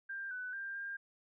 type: tone with pitch steps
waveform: sine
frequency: 1589 / 1500 / 1590 / 1602 Hz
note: G6 / F#6 / G6 / G6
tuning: +23 / +23 / +24 / +37 cents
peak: -39 dBFS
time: 0.09-0.97 s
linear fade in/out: 10 ms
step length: 220 ms
effects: none